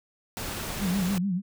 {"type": "noise", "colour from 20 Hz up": "pink", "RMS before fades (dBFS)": -34, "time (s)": [0.37, 1.18], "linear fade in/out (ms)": 0}
{"type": "tone with vibrato", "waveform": "sine", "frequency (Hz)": 188, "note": "F#3", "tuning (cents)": 28, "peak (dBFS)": -24, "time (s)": [0.79, 1.42], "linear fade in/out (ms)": 50, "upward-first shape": "sine", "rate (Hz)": 6.8, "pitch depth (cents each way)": 130}
{"effects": []}